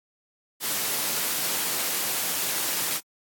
white noise, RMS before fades -27 dBFS, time 0.6-3.01 s, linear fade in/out 50 ms, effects high-pass 150 Hz 12 dB/octave + AAC 64 kbps

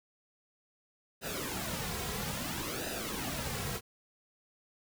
pink noise with flanger, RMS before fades -37 dBFS, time 1.21-3.81 s, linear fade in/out 50 ms, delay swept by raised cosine 0.9 to 3.4 ms, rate 0.6 Hz, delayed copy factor -0.7, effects none

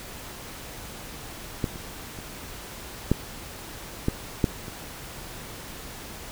clicks, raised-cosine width 3 ms, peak -11 / -25 / -24 / -6 / -9 / -6 / -24 dBFS, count 7, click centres 1.642 / 1.758 / 2.188 / 3.116 / 4.084 / 4.442 / 4.682 s, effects pink hiss -40 dBFS RMS until 6.31 s

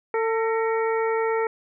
harmonic tone with a mistuned harmonic, 448.4 Hz, A4, 33 cents sharp, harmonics 1 / 2 / 3 / 4 / 5, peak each -22 / -28 / -32 / -34 / -36 dBFS, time 0.14-1.47 s, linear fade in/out 2 ms, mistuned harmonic 4, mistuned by +73 cents, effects none

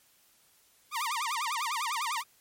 sawtooth tone with vibrato, 1055 Hz, C6, 14 cents sharp, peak -26 dBFS, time 0.91-2.24 s, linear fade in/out 50 ms, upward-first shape sine, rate 10 Hz, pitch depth 270 cents each way, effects white hiss -64 dBFS RMS until 2.4 s + MP3 64 kbps

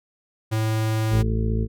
square tone with vibrato, 110 Hz, A2, in tune, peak -21 dBFS, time 0.51-1.23 s, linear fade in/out 20 ms, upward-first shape sine, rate 20 Hz, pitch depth 11 cents each way
harmonic tone, 55 Hz, A1, in tune, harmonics 1 / 2 / 3 / 4 / 6 / 7 / 8, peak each -23 / -24 / -35 / -28 / -37 / -36 / -33 dBFS, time 1.1-1.68 s, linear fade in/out 50 ms
effects none

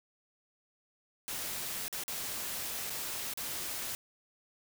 white noise with dropouts, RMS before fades -38 dBFS, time 1.28-3.95 s, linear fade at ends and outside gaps 0 ms, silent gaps 1.881-1.927 / 2.036-2.08 / 2.897-2.903 / 3.337-3.374 s, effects none

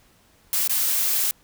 blue noise with dropouts, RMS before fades -22 dBFS, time 0.53-1.31 s, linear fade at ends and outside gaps 1 ms, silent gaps 0.676-0.695 s, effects pink hiss -58 dBFS RMS until 1.43 s

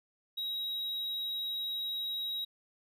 triangle tone, 3828 Hz, A#7, 45 cents sharp, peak -32 dBFS, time 0.37-2.45 s, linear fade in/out 10 ms, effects none

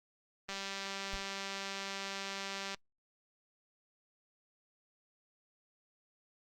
click train, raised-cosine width 0.2 ms, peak -23 dBFS, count 443, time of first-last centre 0.49-2.745 s, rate 196 Hz
brown noise with exponential decay, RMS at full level -40 dBFS, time 1.13-1.28 s, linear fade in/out 0 ms, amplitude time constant 32 ms
effects noise-tail reverb RT60 0.1 s tail -26 dB re dry + Opus 32 kbps

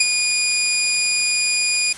15% pulse tone with ADSR envelope, 2447 Hz, D#7, 29 cents flat, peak -4 dBFS, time 0-1.93 s, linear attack 7 ms, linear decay 28 ms, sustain -6 dB, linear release 6 ms, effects white hiss -36 dBFS RMS until 1.97 s + resampled to 24000 Hz

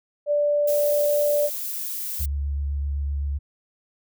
sine tone, 586 Hz, D5, 4 cents flat, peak -18 dBFS, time 0.26-1.5 s, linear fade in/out 50 ms
violet noise, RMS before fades -30 dBFS, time 0.67-2.26 s, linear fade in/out 10 ms
sine tone with vibrato, 70.9 Hz, C#2, 40 cents sharp, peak -23 dBFS, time 2.19-3.39 s, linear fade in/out 20 ms, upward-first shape triangle, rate 7.8 Hz, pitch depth 20 cents each way
effects none

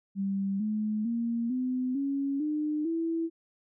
sine tone with pitch steps, 196 / 213.7 / 233.1 / 254.2 / 277.2 / 302.3 / 329.6 Hz, G3 / G#3 / A#3 / C4 / C#4 / D#4 / E4, 0 / +50 / 0 / -50 / 0 / -50 / 0 cents, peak -27 dBFS, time 0.15-3.3 s, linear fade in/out 50 ms, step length 450 ms, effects none

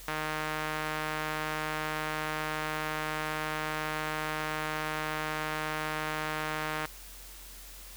sawtooth tone with band-pass filter, 154.5 Hz, D#3, 12 cents flat, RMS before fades -34 dBFS, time 0.08-6.86 s, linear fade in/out 0 ms, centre 1600 Hz, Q 1, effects added 45 Hz sine -49 dBFS peak until 7.96 s + white hiss -49 dBFS RMS until 7.96 s

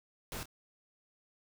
pink noise with echo, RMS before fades -41 dBFS, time 0.32-0.43 s, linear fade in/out 0 ms, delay 26 ms, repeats 1, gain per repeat -12 dB, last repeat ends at 0.456 s, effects none

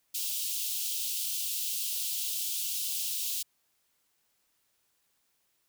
white high-pass noise, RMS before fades -33 dBFS, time 0.14-3.43 s, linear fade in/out 10 ms, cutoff 2800 Hz, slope 48 dB/octave, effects white hiss -74 dBFS RMS until 5.68 s

